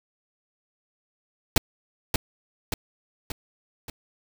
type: noise with echo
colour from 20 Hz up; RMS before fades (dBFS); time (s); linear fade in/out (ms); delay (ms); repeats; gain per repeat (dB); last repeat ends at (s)
pink; -17; 1.56-1.58; 2; 580; 4; -5; 3.9
effects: none